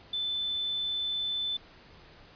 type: tone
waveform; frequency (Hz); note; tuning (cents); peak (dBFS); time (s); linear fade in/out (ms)
sine; 3520; A7; 0; -29; 0.13-1.57; 5
effects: pink hiss -54 dBFS RMS until 2.35 s + resampled to 11025 Hz